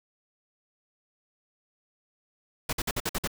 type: noise bursts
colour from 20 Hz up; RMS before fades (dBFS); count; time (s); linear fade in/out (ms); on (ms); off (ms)
pink; -29; 7; 2.69-3.275; 5; 39; 52
effects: none